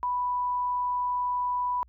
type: tone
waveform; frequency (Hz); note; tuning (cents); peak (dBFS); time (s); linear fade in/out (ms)
sine; 987.8; B5; 0; -25; 0.03-1.83; 0
effects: added 60 Hz sine -54 dBFS peak until 1.88 s